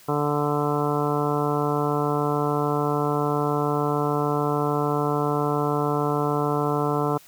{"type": "harmonic tone", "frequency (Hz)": 146.83, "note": "D3", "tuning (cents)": 0, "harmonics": [1, 2, 3, 4, 5, 6, 7, 8, 9], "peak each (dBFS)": [-27, -28, -26, -33, -30, -34, -30, -36, -32], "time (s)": [0.08, 7.18], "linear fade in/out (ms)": 10, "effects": ["white hiss -51 dBFS RMS until 7.27 s"]}